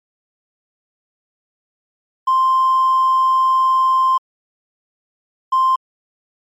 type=tone pair in turn; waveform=triangle; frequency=1046.5 / 1046.5 Hz; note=C6 / C6; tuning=0 / 0 cents; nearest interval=unison; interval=0 cents; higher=neither; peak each=-8 dBFS; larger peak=neither; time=2.27-4.18 / 5.52-5.76 s; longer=first; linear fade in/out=10 ms; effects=tanh soft clip ceiling -8 dBFS + MP3 96 kbps